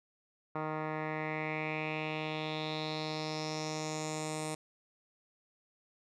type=tone with low-pass filter sweep; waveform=10% pulse; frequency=155.3 Hz; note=D#3; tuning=3 cents flat; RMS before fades=-37 dBFS; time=0.55-4.55 s; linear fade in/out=5 ms; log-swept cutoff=1400 to 8800 Hz; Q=4; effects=none